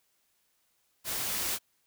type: noise with level ramp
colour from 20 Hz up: white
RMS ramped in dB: -34 to -31 dBFS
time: 1.04-1.59 s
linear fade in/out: 50 ms
effects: white hiss -73 dBFS RMS until 1.86 s